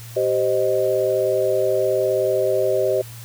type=chord; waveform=sine; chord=C minor; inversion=second; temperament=equal with one note detuned; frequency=387.5 / 523.3 / 622.3 Hz; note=G4 / C5 / Eb5; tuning=-20 / 0 / 0 cents; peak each=-21 dBFS; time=0.16-3.02 s; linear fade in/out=10 ms; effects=added 116 Hz sine -36 dBFS peak until 3.24 s + white hiss -42 dBFS RMS until 3.24 s